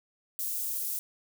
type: high-pass noise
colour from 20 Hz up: white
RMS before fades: -33 dBFS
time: 0.39-0.99 s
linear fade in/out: 0 ms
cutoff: 9700 Hz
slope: 12 dB/octave
effects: none